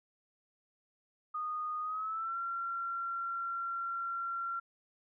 sine tone with pitch glide, 1234 to 1369.2 Hz, D#6 to F6, -15 to -35 cents, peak -34 dBFS, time 1.34-4.6 s, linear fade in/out 10 ms, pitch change +180 cents, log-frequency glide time 1.81-2.38 s, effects none

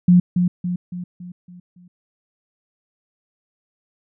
sine tone with echo, 178 Hz, F3, 33 cents sharp, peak -8 dBFS, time 0.08-0.2 s, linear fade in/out 5 ms, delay 280 ms, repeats 6, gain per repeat -6 dB, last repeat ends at 1.88 s, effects none

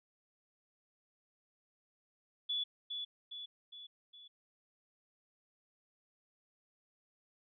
sine tone with echo, 3432 Hz, A7, 44 cents flat, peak -33 dBFS, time 2.49-2.64 s, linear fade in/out 10 ms, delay 410 ms, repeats 4, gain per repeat -5 dB, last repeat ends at 4.28 s, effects none

